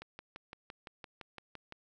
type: click train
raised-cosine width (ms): 0.3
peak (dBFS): -29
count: 11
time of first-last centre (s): 0.02-1.724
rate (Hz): 5.87
effects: none